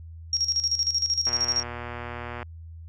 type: tone with tremolo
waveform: sine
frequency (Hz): 5588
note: F8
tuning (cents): 0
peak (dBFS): -20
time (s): 0.33-1.63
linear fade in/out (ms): 2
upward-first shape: square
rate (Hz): 13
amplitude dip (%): 70
type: click train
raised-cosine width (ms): 0.5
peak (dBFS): -20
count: 140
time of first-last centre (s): 1.27-2.428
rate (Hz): 120
effects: added 82 Hz sine -39 dBFS peak until 2.88 s